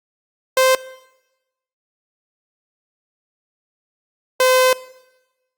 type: tone pair in turn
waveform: sawtooth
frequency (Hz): 520 / 513.1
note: C5 / C5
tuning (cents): -11 / -34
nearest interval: unison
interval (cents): 23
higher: first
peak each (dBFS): -8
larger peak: neither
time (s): 0.57-0.75 / 4.4-4.73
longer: second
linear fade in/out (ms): 2
effects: noise-tail reverb RT60 1.0 s tail -19 dB re dry + Opus 48 kbps